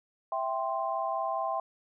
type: chord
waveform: sine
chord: C major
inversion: first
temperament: equal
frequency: 659.3 / 784 / 1046.5 Hz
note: E5 / G5 / C6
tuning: 0 / 0 / 0 cents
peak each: -33 dBFS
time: 0.32-1.6 s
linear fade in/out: 2 ms
effects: none